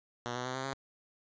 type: tone with pitch steps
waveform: 5% pulse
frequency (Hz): 121 / 124.47 / 128.05 / 131.72 / 135.5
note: B2 / B2 / C3 / C3 / C#3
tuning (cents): -35 / +14 / -37 / +12 / -39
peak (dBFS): -24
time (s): 0.26-0.735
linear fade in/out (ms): 0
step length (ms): 95
effects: resampled to 16000 Hz